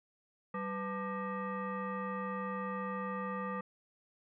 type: tone with frequency modulation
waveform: sine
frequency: 500 Hz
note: B4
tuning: 21 cents sharp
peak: -35 dBFS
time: 0.54-3.61 s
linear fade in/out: 5 ms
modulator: 693 Hz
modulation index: 1.6
effects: none

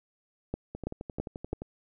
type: two click trains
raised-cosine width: 2 ms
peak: -24 / -18 dBFS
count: 11 / 4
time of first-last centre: 0.75-1.62 / 0.54-1.53 s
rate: 11.5 / 3.03 Hz
effects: none

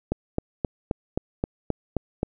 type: click train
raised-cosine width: 2 ms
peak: -10 dBFS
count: 9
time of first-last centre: 0.12-2.231 s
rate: 3.79 Hz
effects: none

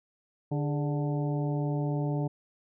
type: harmonic tone with a mistuned harmonic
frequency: 146.83 Hz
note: D3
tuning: in tune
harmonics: 1 / 2 / 3 / 4 / 5 / 6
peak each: -28 / -34 / -38 / -40 / -42 / -44 dBFS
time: 0.51-2.28 s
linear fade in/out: 10 ms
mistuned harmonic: 3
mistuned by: -92 cents
effects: none

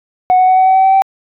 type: tone with pitch steps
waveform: sine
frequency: 737 / 742.1 / 747.3 / 752.5 / 757.7 / 763 / 768.3 / 773.6 Hz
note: F#5 / F#5 / F#5 / F#5 / F#5 / G5 / G5 / G5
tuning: -7 / +5 / +17 / +29 / +41 / -47 / -35 / -23 cents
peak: -4 dBFS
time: 0.3-1.02 s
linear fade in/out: 0 ms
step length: 90 ms
effects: tanh soft clip ceiling -4 dBFS

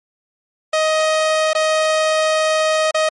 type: tone with dropouts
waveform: sawtooth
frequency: 627 Hz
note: D#5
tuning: 13 cents sharp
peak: -10 dBFS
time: 0.73-3.09 s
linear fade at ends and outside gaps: 5 ms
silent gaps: 1.533-1.549 / 2.911-2.944 s
effects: low-pass 8000 Hz 12 dB/octave + MP3 48 kbps

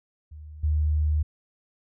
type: tone with level steps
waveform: sine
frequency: 76.1 Hz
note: D#2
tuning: 38 cents flat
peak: -39 / -20 dBFS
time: 0.31-1.23 s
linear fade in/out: 10 ms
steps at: 0.63 s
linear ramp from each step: 10 ms
effects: none

